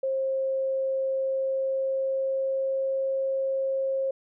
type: tone with pitch glide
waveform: sine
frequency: 533 to 536.4 Hz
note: C5 to C5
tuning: +32 to +43 cents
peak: -24 dBFS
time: 0.03-4.11 s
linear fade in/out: 5 ms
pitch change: +11 cents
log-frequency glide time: 1.16-3.09 s
effects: none